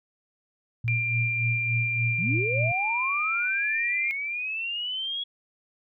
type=tone with tremolo; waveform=sine; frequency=116.54 Hz; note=A#2; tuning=in tune; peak=-23 dBFS; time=0.84-2.72 s; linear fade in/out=5 ms; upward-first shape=sine; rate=3.5 Hz; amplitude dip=70%
type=tone; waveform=sine; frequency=2380 Hz; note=D7; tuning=22 cents sharp; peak=-25 dBFS; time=0.88-4.11 s; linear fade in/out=0 ms
type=linear sweep; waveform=sine; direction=up; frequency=138.6 to 3350 Hz; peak=-28 dBFS; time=2.18-5.24 s; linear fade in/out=10 ms
effects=none